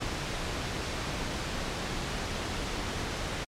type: noise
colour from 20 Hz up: pink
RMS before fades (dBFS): -33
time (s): 0-3.45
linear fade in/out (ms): 20
effects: low-pass 6000 Hz 12 dB/octave + MP3 96 kbps